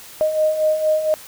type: beating tone pair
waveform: sine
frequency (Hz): 617 / 621.3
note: D#5 / D#5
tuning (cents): -15 / -3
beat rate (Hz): 4.3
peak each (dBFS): -23 / -16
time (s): 0.21-1.14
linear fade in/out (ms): 0
effects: white hiss -40 dBFS RMS until 1.27 s